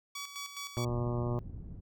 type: tone with tremolo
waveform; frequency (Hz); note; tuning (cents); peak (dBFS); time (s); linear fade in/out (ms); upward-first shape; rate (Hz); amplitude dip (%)
10% pulse; 1137; C#6; +44; -30; 0.15-0.85; 5; square; 4.8; 60
type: harmonic tone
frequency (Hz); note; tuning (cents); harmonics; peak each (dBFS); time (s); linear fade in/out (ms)
120.3; B2; -45; 1 / 2 / 3 / 4 / 5 / 6 / 7 / 8 / 9 / 10; -32 / -39 / -38 / -45 / -42 / -49 / -49 / -49 / -47 / -52; 0.77-1.39; 0
type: low-pass noise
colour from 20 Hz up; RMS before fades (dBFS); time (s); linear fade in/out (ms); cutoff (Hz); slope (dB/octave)
pink; -43; 0.83-1.81; 20; 160; 12
effects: none